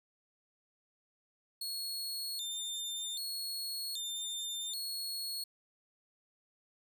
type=tone with vibrato; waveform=sawtooth; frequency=3951 Hz; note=B7; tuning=in tune; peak=-34 dBFS; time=1.61-5.44 s; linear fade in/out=5 ms; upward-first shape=square; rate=0.64 Hz; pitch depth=160 cents each way; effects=none